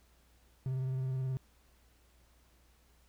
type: tone with vibrato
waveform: triangle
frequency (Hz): 130.81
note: C3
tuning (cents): 0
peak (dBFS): -30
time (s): 0.66-1.37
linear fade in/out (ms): 0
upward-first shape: square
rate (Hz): 19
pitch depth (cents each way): 23
effects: added 60 Hz sine -65 dBFS peak until 3.08 s + pink hiss -69 dBFS RMS until 3.08 s